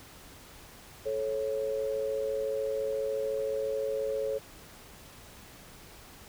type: tone pair together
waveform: sine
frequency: 434.9 / 549 Hz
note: A4 / C#5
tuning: -20 / -17 cents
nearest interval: major third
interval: 403 cents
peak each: -32 / -31 dBFS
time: 1.05-4.39 s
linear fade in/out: 20 ms
effects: pink hiss -51 dBFS RMS until 6.28 s